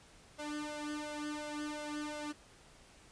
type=tone with flanger; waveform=sawtooth; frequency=298.6 Hz; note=D4; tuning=29 cents sharp; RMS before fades=-41 dBFS; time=0.38-2.33 s; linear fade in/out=20 ms; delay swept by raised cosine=1.9 to 2.73 ms; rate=2.8 Hz; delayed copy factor=+1; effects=pink hiss -60 dBFS RMS until 3.11 s + resampled to 22050 Hz

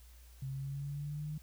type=exponential sweep; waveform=sine; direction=up; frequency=132.5 to 153.4 Hz; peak=-37 dBFS; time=0.42-1.38 s; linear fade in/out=5 ms; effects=added 60 Hz sine -54 dBFS peak until 1.42 s + white hiss -64 dBFS RMS until 1.42 s

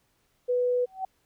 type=tone; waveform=sine; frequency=493.9 Hz; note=B4; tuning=in tune; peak=-22 dBFS; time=0.48-0.86 s; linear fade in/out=20 ms
type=tone with exponential growth; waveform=sine; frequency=760 Hz; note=F#5; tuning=46 cents sharp; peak=-25 dBFS; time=0.86-1.05 s; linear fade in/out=5 ms; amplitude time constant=40 ms
effects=pink hiss -70 dBFS RMS until 1.25 s

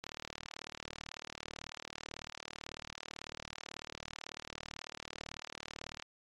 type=click train; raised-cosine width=0.2 ms; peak=-24 dBFS; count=229; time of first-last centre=0.04-6.024 s; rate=38.1 Hz; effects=AAC 32 kbps

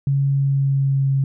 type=tone with pitch glide; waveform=sine; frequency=138.59 to 136.21 Hz; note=C#3 to C#3; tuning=0 to -30 cents; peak=-15 dBFS; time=0.07-1.24 s; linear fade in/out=2 ms; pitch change=-30 cents; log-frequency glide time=0.31-1.11 s; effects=none

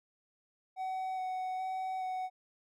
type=tone with vibrato; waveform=triangle; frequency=749 Hz; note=F#5; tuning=21 cents sharp; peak=-32 dBFS; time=0.76-2.3 s; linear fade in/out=50 ms; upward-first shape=square; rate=1.2 Hz; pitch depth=10 cents each way; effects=none

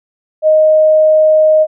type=tone; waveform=sine; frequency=622.3 Hz; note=D#5; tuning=in tune; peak=-5 dBFS; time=0.42-1.67 s; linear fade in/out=50 ms; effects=none

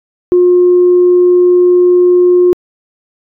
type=tone; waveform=sine; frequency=357.5 Hz; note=F4; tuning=41 cents sharp; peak=-3 dBFS; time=0.32-2.53 s; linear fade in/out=0 ms; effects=tanh soft clip ceiling 0 dBFS

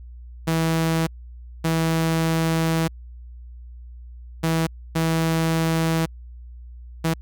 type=tone bursts at uneven times; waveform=sawtooth; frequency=162.8 Hz; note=E3; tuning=21 cents flat; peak=-15 dBFS; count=5; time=0.47-1.07 / 1.64-2.88 / 4.43-4.67 / 4.95-6.06 / 7.04-7.14 s; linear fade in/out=10 ms; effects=added 60 Hz sine -37 dBFS peak until 7.21 s

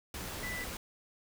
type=tone in noise; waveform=sine; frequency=1986 Hz; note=B6; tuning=9 cents sharp; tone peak=-38 dBFS; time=0.43-0.64 s; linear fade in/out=2 ms; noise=pink; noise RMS=-41 dBFS; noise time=0.14-0.77 s; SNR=0 dB; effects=none

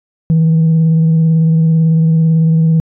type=tone with vibrato; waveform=sine; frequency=161.6 Hz; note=E3; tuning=34 cents flat; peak=-5 dBFS; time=0.3-2.8 s; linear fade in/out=0 ms; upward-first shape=sine; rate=18 Hz; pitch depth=22 cents each way; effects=tanh soft clip ceiling -5 dBFS

